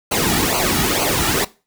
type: noise with flanger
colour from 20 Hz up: pink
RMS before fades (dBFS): -18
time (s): 0.11-1.45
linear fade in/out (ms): 10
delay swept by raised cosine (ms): 0.56 to 1.96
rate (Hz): 2.2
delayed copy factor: -0.75
effects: noise-tail reverb RT60 0.3 s tail -19 dB re dry